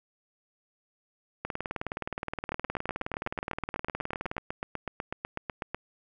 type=two click trains; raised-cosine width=0.5 ms; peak=-17 / -17 dBFS; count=27 / 57; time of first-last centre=2.52-5.746 / 1.45-4.367 s; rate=8.06 / 19.2 Hz; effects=none